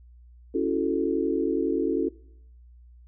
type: chord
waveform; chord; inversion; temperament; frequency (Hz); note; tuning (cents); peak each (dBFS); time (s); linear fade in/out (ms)
sine; F# minor seventh; second; equal; 277.2 / 329.6 / 370 / 440; C#4 / E4 / F#4 / A4; 0 / 0 / 0 / 0; -28; 0.54-2.09; 10
effects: noise-tail reverb RT60 0.7 s tail -22 dB re dry + added 60 Hz sine -48 dBFS peak until 3.07 s